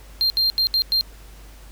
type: tone bursts at uneven times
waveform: triangle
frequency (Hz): 4186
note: C8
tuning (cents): 0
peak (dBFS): -15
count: 5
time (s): 0.21-0.3 / 0.37-0.5 / 0.58-0.67 / 0.74-0.82 / 0.92-1.01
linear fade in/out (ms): 0
effects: added 50 Hz sine -41 dBFS peak until 1.71 s + pink hiss -49 dBFS RMS until 1.71 s